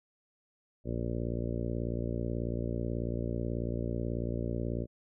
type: harmonic tone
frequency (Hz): 58.27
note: A#1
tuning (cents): 0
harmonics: 1 / 2 / 3 / 4 / 5 / 6 / 7 / 8 / 9 / 10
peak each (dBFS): -37 / -36 / -41 / -39 / -43 / -41 / -44 / -45 / -46 / -45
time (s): 0.84-4.87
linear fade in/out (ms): 50
effects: none